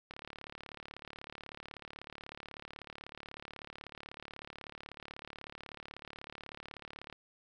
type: click train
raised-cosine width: 0.3 ms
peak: -29 dBFS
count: 255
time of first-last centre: 0.11-7.127 s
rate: 36.2 Hz
effects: none